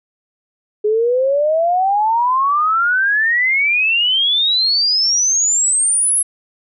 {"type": "exponential sweep", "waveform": "sine", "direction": "up", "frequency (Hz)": [415.3, 10980], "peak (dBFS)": -12, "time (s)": [0.84, 6.23], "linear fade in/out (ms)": 10, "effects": []}